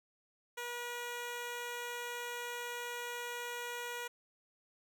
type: tone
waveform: 10% pulse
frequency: 481.6 Hz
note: B4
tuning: 44 cents flat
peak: -31 dBFS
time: 0.57-4.08 s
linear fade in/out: 10 ms
effects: none